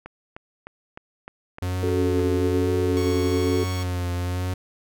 click train, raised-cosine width 0.5 ms, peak -22 dBFS, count 8, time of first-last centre 0.06-2.194 s, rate 3.28 Hz
45% pulse tone with vibrato, 90.2 Hz, F#2, 44 cents flat, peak -24 dBFS, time 1.62-4.54 s, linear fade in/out 5 ms, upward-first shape triangle, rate 1.1 Hz, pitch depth 42 cents each way
sine chord, F# minor, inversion second, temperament equal, 277.2 / 370 / 440 Hz, C#4 / F#4 / A4, 0 / 0 / 0 cents, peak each -25 dBFS, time 1.83-3.64 s, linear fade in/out 2 ms
10% pulse tone, 1108.7 Hz, C#6, in tune, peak -26 dBFS, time 2.97-3.83 s, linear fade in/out 0 ms
effects none

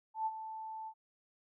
sine tone with ADSR envelope, 880 Hz, A5, in tune, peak -30 dBFS, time 0.14-0.94 s, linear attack 120 ms, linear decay 42 ms, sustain -11 dB, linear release 66 ms, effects none

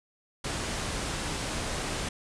pink low-pass noise, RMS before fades -33 dBFS, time 0.44-2.09 s, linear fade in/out 5 ms, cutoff 9800 Hz, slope 48 dB/octave, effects none

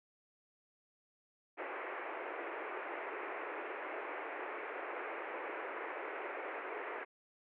pink band-pass noise, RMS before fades -43 dBFS, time 1.57-7.05 s, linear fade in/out 20 ms, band 340 to 2400 Hz, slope 48 dB/octave, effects none

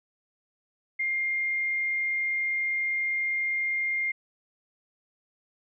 sine tone, 2115 Hz, C7, 18 cents sharp, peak -25 dBFS, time 0.99-4.12 s, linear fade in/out 10 ms, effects none

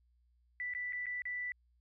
sine tone with dropouts, 1975.5 Hz, B6, in tune, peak -36 dBFS, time 0.6-1.52 s, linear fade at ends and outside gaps 1 ms, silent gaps 0.737-0.749 / 0.924-0.931 / 1.058-1.066 / 1.22-1.254 s, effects added 60 Hz sine -68 dBFS peak until 1.8 s

